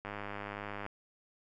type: click train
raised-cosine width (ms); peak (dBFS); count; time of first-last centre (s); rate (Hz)
0.5; -25; 84; 0.05-0.864; 102
effects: none